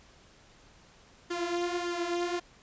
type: tone with flanger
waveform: sawtooth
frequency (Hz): 348.3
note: F4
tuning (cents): -5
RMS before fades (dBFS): -32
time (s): 1.3-2.4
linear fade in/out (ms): 10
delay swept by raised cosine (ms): 0.6 to 6.1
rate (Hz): 1.7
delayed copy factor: +0.6
effects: pink hiss -58 dBFS RMS until 2.62 s + resampled to 16000 Hz